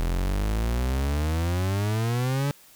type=exponential sweep; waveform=40% pulse; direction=up; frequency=41.2 to 144.4 Hz; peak=-22 dBFS; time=0-2.51 s; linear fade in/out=0 ms; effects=white hiss -53 dBFS RMS until 2.75 s